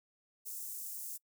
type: high-pass noise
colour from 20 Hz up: white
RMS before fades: -43 dBFS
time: 0.45-1.18 s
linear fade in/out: 20 ms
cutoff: 7000 Hz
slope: 24 dB/octave
effects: noise-tail reverb RT60 0.1 s tail -25 dB re dry